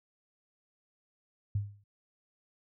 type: tone with exponential decay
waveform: sine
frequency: 101.8 Hz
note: G#2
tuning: 34 cents flat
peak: -25 dBFS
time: 1.55-1.84 s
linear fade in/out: 5 ms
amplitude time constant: 61 ms
effects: none